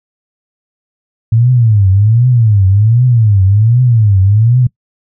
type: tone with vibrato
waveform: sine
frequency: 109.4 Hz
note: A2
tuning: 9 cents flat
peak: -5 dBFS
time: 1.32-4.67 s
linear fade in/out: 5 ms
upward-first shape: triangle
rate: 1.3 Hz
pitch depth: 280 cents each way
effects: noise-tail reverb RT60 0.1 s tail -23 dB re dry